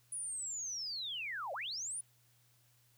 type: linear two-way sweep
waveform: sine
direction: down then up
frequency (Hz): 9956 to 518 to 9956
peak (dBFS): -38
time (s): 0.12-2.01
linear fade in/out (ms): 5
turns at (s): 1.53
effects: added 120 Hz sine -70 dBFS peak until 2.97 s + white hiss -71 dBFS RMS until 2.97 s